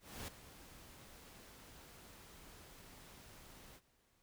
pink noise with ADSR envelope, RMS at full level -45 dBFS, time 0-3.81 s, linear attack 280 ms, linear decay 5 ms, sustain -13 dB, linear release 56 ms, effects pink hiss -75 dBFS RMS until 4.22 s

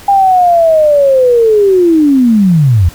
sine linear sweep, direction down, 806 to 77.78 Hz, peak -4 dBFS, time 0.08-2.89 s, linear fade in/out 5 ms, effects pink hiss -34 dBFS RMS until 2.94 s

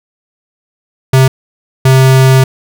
square tone bursts at uneven times, 131.8 Hz, C3, 13 cents sharp, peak -4 dBFS, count 2, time 1.13-1.28 / 1.85-2.44 s, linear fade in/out 5 ms, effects none

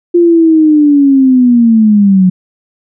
sine linear sweep, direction down, 350 to 180.9 Hz, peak -3 dBFS, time 0.14-2.3 s, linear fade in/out 10 ms, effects none

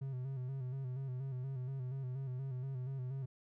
triangle tone with vibrato, 130.81 Hz, C3, in tune, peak -36 dBFS, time 0.01-3.26 s, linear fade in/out 10 ms, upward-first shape square, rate 4.2 Hz, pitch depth 59 cents each way, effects none

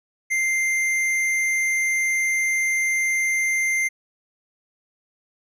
sine tone with hard clipping, 2093 Hz, C7, in tune, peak -21 dBFS, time 0.3-3.89 s, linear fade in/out 20 ms, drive 10 dB, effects none

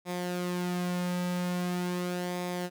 sawtooth tone with flanger, 178.4 Hz, F3, 37 cents sharp, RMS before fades -32 dBFS, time 0.05-2.7 s, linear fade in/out 50 ms, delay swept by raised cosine 0.68 to 2.78 ms, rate 0.42 Hz, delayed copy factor -0.5, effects none

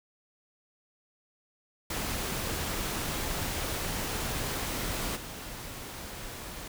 pink noise with level steps, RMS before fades -33 / -41 dBFS, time 1.9-6.68 s, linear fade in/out 5 ms, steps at 5.15 s, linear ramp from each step 20 ms, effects none

